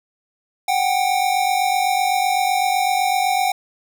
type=tone pair together; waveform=square; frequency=740 / 787.9 Hz; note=F#5 / G5; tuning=0 / +9 cents; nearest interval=minor second; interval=109 cents; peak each=-20 dBFS; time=0.68-3.52 s; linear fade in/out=5 ms; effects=none